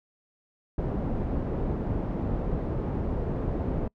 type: low-pass noise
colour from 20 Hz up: pink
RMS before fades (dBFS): -29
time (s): 0.78-3.88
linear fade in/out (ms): 5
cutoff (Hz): 520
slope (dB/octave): 12
effects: noise-tail reverb RT60 0.1 s tail -26 dB re dry